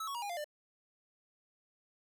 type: tone with pitch steps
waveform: square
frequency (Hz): 1300 / 1112.3 / 951.7 / 814.2 / 696.7 / 596.1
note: E6 / C#6 / A#5 / G#5 / F5 / D5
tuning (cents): -24 / +6 / +36 / -35 / -4 / +26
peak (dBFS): -38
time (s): 0-0.444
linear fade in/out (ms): 5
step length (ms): 74
effects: none